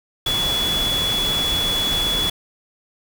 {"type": "tone in noise", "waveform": "sine", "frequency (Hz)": 3400, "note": "G#7", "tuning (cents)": 40, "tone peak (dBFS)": -19, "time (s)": [0.26, 2.3], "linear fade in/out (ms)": 5, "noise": "pink", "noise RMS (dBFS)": -26, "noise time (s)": [0.26, 2.3], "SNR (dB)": 4, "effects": []}